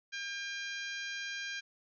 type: harmonic tone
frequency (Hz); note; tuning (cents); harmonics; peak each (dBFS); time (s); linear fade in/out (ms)
802; G5; +39; 2 / 3 / 4 / 5 / 6 / 7 / 8; -40 / -44 / -46 / -48 / -50 / -51 / -52; 0.12-1.61; 20
effects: none